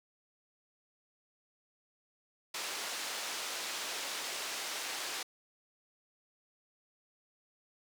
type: low-pass noise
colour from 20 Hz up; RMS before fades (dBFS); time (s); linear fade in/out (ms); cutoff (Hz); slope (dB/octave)
white; -39; 2.54-5.23; 5; 6000; 12
effects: high-pass 400 Hz 12 dB/octave